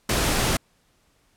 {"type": "noise", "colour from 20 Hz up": "pink", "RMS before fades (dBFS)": -22, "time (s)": [0.09, 0.57], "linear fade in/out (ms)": 5, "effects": ["pink hiss -64 dBFS RMS until 1.36 s", "low-pass 12000 Hz 12 dB/octave"]}